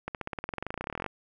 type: accelerating click train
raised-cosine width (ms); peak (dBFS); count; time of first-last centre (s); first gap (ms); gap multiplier
0.5; -18; 26; 0.08-1.063; 68; 0.95
effects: none